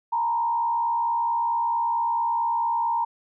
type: tone with frequency modulation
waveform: sine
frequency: 932.3 Hz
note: A#5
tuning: in tune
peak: -21 dBFS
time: 0.12-3.05 s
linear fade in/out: 10 ms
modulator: 64.5 Hz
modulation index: 0.61
effects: none